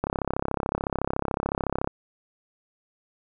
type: click train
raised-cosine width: 1 ms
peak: -11 dBFS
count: 63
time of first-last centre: 0.04-1.874 s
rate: 33.8 Hz
effects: none